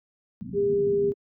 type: low-pass noise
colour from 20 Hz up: white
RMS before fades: -32 dBFS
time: 0.41-1.12 s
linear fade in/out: 0 ms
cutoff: 260 Hz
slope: 96 dB/octave
type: tone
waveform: sine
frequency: 402.6 Hz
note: G4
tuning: 46 cents sharp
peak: -20 dBFS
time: 0.53-1.14 s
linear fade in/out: 50 ms
effects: high-pass 150 Hz 12 dB/octave